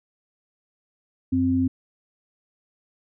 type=tone pair together; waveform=sine; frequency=92.56 / 261.6 Hz; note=F#2 / C4; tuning=+1 / 0 cents; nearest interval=octave + tritone; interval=1799 cents; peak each=-26 / -19 dBFS; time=1.32-1.68 s; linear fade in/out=10 ms; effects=none